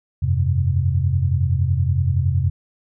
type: chord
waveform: sine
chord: F suspended second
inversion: none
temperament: equal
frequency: 87.31 / 98 / 130.81 Hz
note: F2 / G2 / C3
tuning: 0 / 0 / 0 cents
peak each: -19 / -22 / -20 dBFS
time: 0.22-2.5 s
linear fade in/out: 10 ms
effects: none